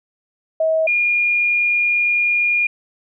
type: tone pair in turn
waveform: sine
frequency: 640 / 2423 Hz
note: D#5 / D#7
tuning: +49 / -47 cents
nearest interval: octave + major seventh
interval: 2304 cents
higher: second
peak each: -14 dBFS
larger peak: neither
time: 0.6-0.87 / 0.87-2.67 s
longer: second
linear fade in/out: 5 ms
effects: none